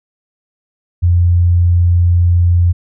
sine tone, 87.31 Hz, F2, in tune, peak -7 dBFS, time 1.02-2.73 s, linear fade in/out 20 ms, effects none

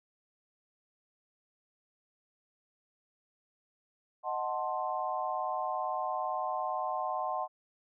sine chord, D# diminished seventh, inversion none, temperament equal with one note detuned, 622.3 / 740 / 880 / 1049.5 Hz, D#5 / F#5 / A5 / C6, 0 / 0 / 0 / +5 cents, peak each -38 / -35 / -38 / -36 dBFS, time 4.23-7.48 s, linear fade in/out 50 ms, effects none

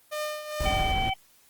sawtooth tone with tremolo, 605 Hz, D#5, 49 cents flat, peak -24 dBFS, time 0.11-0.93 s, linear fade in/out 20 ms, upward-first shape triangle, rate 2.3 Hz, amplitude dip 70%
brown noise, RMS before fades -29 dBFS, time 0.6-1.1 s, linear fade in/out 5 ms
harmonic tone, 767 Hz, G5, 38 cents flat, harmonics 1 / 3 / 4, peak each -27 / -32 / -33 dBFS, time 0.65-1.14 s, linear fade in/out 10 ms
effects white hiss -60 dBFS RMS until 1.49 s + Opus 24 kbps

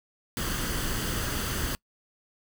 pink noise with comb filter, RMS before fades -30 dBFS, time 0.37-1.75 s, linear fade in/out 0 ms, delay 0.64 ms, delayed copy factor +0.5, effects noise-tail reverb RT60 0.1 s tail -25 dB re dry

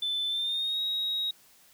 sine tone with pitch glide, 3520 to 3794 Hz, A7 to A#7, 0 to +30 cents, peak -26 dBFS, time 0.02-1.31 s, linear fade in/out 5 ms, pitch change +130 cents, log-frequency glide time 0.28-0.81 s, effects tanh soft clip ceiling -24 dBFS + white hiss -59 dBFS RMS until 1.73 s

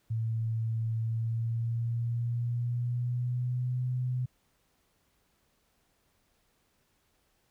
sine tone with pitch glide, 112.8 to 125.88 Hz, A2 to B2, +44 to +33 cents, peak -28 dBFS, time 0.1-4.26 s, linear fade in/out 10 ms, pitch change +189 cents, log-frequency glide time 1.01-3.84 s, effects pink hiss -72 dBFS RMS until 7.5 s

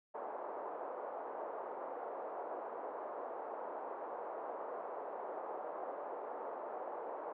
pink band-pass noise, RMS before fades -44 dBFS, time 0.14-7.33 s, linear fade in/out 10 ms, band 460 to 990 Hz, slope 24 dB/octave, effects none

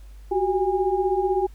sine tone cluster, 367.4 / 383.3 / 814 Hz, F#4 / G4 / G#5, -12 / -39 / -35 cents, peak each -24 / -23 / -25 dBFS, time 0.31-1.47 s, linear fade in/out 10 ms, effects added 50 Hz sine -40 dBFS peak until 1.54 s + pink hiss -59 dBFS RMS until 1.54 s

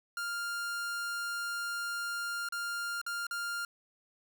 45% pulse tone with dropouts, 1400 Hz, F6, 4 cents sharp, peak -34 dBFS, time 0.17-3.65 s, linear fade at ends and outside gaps 2 ms, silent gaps 2.488-2.523 / 3.015-3.064 / 3.268-3.31 s, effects none

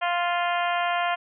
harmonic tone with a mistuned harmonic, 349.2 Hz, F4, in tune, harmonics 2 / 3 / 4 / 5 / 6 / 7 / 8 / 9, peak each -25 / -29 / -31 / -33 / -35 / -36 / -37 / -38 dBFS, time 0.01-1.16 s, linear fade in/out 20 ms, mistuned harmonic 7, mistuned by +16 cents, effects none

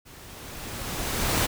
pink noise with level ramp, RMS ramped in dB -48 to -22 dBFS, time 0.05-1.47 s, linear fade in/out 20 ms, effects none

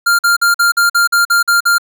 square tone bursts, 1396.9 Hz, F6, in tune, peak -9 dBFS, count 10, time 0.06-1.783 s, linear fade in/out 10 ms, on 130 ms, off 47 ms, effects none

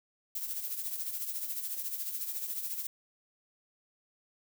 violet noise with tremolo, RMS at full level -34 dBFS, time 0.35-2.87 s, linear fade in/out 5 ms, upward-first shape triangle, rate 14 Hz, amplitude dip 65%, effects none

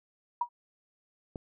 sine tone with exponential decay, 959 Hz, A#5, 49 cents sharp, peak -22 dBFS, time 0.41-0.49 s, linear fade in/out 5 ms, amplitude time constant 16 ms
click, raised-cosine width 2 ms, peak -25 dBFS, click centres 1.358 s
effects none

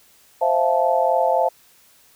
sine chord, F major seventh, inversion second, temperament just, 523.8 / 654.8 / 698.5 / 873.1 Hz, C5 / E5 / F5 / A5, +2 / -12 / 0 / -14 cents, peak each -21 dBFS, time 0.41-1.49 s, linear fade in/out 10 ms, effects white hiss -54 dBFS RMS until 2.15 s

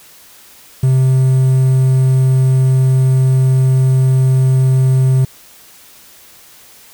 triangle tone with quantisation, 130.81 Hz, C3, in tune, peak -6 dBFS, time 0.83-5.25 s, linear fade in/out 5 ms, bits 6, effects white hiss -42 dBFS RMS until 6.93 s

